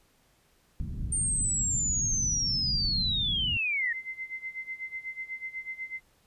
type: low-pass noise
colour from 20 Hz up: pink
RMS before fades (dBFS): -34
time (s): 0.8-3.57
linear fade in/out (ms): 0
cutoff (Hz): 210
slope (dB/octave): 24
type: linear sweep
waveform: sine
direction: down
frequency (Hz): 8870 to 1817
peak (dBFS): -26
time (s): 1.12-3.93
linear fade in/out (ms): 5
type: tone with tremolo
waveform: sine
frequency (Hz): 2070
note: C7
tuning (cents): -19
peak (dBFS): -32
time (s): 3.82-6.01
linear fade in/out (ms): 50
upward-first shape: sine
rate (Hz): 8.1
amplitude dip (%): 85
effects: pink hiss -66 dBFS RMS until 6.26 s + resampled to 32000 Hz